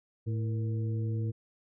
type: harmonic tone with a mistuned harmonic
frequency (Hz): 110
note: A2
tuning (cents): 0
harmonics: 1 / 2 / 3 / 4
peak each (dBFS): -29 / -42 / -42 / -45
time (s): 0.26-1.32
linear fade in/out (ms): 20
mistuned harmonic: 4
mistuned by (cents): +99
effects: none